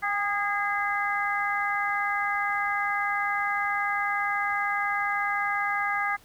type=harmonic tone with a mistuned harmonic; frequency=410 Hz; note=G#4; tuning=22 cents flat; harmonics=2 / 3 / 4 / 5; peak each=-30 / -30 / -30 / -30 dBFS; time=0.02-6.17 s; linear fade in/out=20 ms; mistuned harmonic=2; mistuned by=-32 cents; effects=pink hiss -56 dBFS RMS until 6.24 s